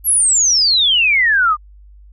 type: exponential sweep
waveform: sine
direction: down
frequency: 11840 to 1174.7 Hz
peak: -10 dBFS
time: 0.04-1.57 s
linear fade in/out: 50 ms
effects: added 50 Hz sine -39 dBFS peak until 2.12 s